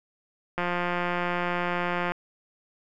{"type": "click train", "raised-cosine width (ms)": 0.5, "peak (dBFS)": -13, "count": 272, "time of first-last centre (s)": [0.58, 2.12], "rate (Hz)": 176, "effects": []}